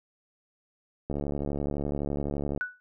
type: click train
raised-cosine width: 2 ms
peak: -18 dBFS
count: 107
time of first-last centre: 1.1-2.576 s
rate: 71.8 Hz
type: tone with exponential decay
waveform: sine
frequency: 1480 Hz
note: F#6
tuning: in tune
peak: -24 dBFS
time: 2.61-2.8 s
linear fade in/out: 0 ms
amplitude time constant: 40 ms
effects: none